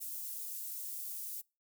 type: high-pass noise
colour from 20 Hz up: white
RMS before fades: -42 dBFS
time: 0-1.42 s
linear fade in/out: 20 ms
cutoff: 9900 Hz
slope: 12 dB/octave
effects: noise-tail reverb RT60 0.3 s tail -26 dB re dry